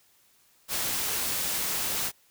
white noise with amplitude modulation, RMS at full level -28 dBFS, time 0.68-2.12 s, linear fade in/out 50 ms, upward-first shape sine, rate 237 Hz, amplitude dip 30%, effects white hiss -63 dBFS RMS until 2.3 s

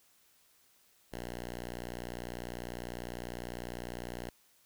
5% pulse tone, 60 Hz, B1, 49 cents flat, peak -28 dBFS, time 1.12-4.3 s, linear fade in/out 10 ms, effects white hiss -67 dBFS RMS until 4.65 s

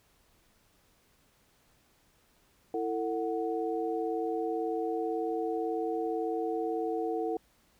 sine tone cluster, 331.2 / 449.3 / 739 Hz, E4 / A4 / F#5, +8 / +36 / -2 cents, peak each -34 / -32 / -36 dBFS, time 2.74-7.37 s, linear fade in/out 2 ms, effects pink hiss -67 dBFS RMS until 7.79 s

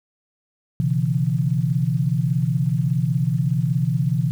sine tone cluster, 125.2 / 141.7 / 166.7 Hz, B2 / C#3 / E3, +24 / +38 / +20 cents, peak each -22 dBFS, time 0.8-4.31 s, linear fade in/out 0 ms, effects 8-bit

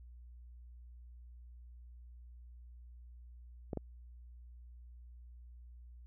clicks, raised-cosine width 2 ms, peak -24 dBFS, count 2, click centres 3.732 / 3.773 s, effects added 60 Hz sine -51 dBFS peak until 6.06 s

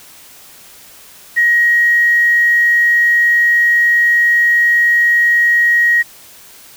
sine tone with quantisation, 1890 Hz, A#6, 23 cents sharp, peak -8 dBFS, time 1.36-6.03 s, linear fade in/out 20 ms, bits 6, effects white hiss -40 dBFS RMS until 6.76 s

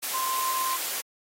sine tone in noise, 1043 Hz, C6, 6 cents flat, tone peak -27 dBFS, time 0.13-0.77 s, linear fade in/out 20 ms, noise white, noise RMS -31 dBFS, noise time 0.02-1.02 s, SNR +1 dB, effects high-pass 400 Hz 12 dB/octave + AAC 48 kbps

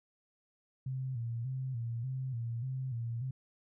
sine tone with vibrato, 123.47 Hz, B2, in tune, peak -34 dBFS, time 0.86-3.31 s, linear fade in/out 5 ms, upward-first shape square, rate 1.7 Hz, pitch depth 100 cents each way, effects none

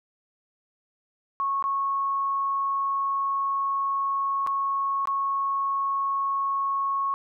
sine tone with dropouts, 1100 Hz, C#6, 14 cents flat, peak -23 dBFS, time 1.4-7.14 s, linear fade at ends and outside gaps 0 ms, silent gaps 1.625-1.64 / 4.465-4.472 / 5.055-5.073 s, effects none

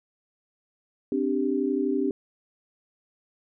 sine chord, C suspended second, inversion none, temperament equal, 261.6 / 293.7 / 392 Hz, C4 / D4 / G4, 0 / 0 / 0 cents, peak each -27 dBFS, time 1.12-2.11 s, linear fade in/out 2 ms, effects none

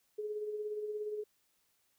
sine tone with tremolo, 422.3 Hz, G#4, 29 cents sharp, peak -34 dBFS, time 0.18-1.24 s, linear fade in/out 10 ms, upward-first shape sine, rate 17 Hz, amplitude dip 45%, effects white hiss -75 dBFS RMS until 1.98 s

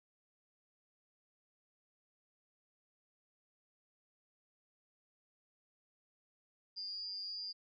sine tone with amplitude modulation, 4799 Hz, D8, 37 cents sharp, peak -37 dBFS, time 6.76-7.53 s, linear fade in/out 20 ms, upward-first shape sine, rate 192 Hz, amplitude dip 75%, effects none

